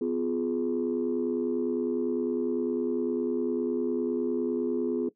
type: chord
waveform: sine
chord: F diminished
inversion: second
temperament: just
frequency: 251.4 / 349.2 / 419.1 Hz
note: Cb4 / F4 / Ab4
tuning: +31 / 0 / +16 cents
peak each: -29 dBFS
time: 0.01-5.09 s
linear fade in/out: 5 ms
effects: noise-tail reverb RT60 0.1 s tail -17 dB re dry + tanh soft clip ceiling -19 dBFS